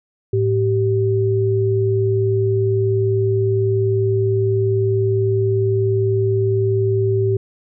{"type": "tone pair together", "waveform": "sine", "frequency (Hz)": [108.82, 387.8], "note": ["A2", "G4"], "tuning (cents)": [-19, -19], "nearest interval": "octave + minor seventh", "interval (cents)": 2200, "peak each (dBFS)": -17, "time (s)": [0.33, 7.37], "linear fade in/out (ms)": 5, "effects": []}